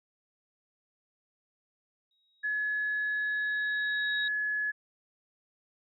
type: tone with exponential growth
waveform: sine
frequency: 3800 Hz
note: A#7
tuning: 33 cents sharp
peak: -32 dBFS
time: 2.11-4.28 s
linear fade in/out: 2 ms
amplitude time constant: 470 ms
type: tone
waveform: sine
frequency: 1700 Hz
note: G#6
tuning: 40 cents sharp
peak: -28 dBFS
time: 2.43-4.72 s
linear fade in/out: 20 ms
effects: none